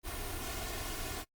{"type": "noise with comb filter", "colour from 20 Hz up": "pink", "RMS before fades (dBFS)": -39, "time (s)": [0.03, 1.25], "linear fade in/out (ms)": 50, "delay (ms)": 2.8, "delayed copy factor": 0.7, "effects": ["noise-tail reverb RT60 0.1 s tail -24 dB re dry", "Opus 32 kbps"]}